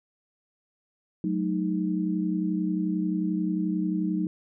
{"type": "chord", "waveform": "sine", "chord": "D# diminished", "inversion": "first", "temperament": "equal with one note detuned", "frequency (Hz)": [185, 216.3, 311.1], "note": ["F#3", "A3", "D#4"], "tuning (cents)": [0, -29, 0], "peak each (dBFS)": [-27, -32, -28], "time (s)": [1.24, 4.27], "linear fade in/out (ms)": 2, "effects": []}